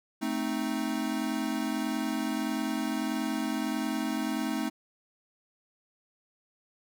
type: chord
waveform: square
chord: A diminished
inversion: none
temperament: equal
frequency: 220 / 261.6 / 311.1 Hz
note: A3 / C4 / Eb4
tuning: 0 / 0 / 0 cents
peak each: -34 dBFS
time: 0.21-4.7 s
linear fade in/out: 20 ms
effects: none